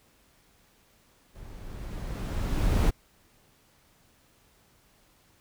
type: noise with level ramp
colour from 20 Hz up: brown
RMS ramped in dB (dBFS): -46 to -21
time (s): 1.34-2.91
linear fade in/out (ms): 20
effects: pink hiss -63 dBFS RMS until 5.4 s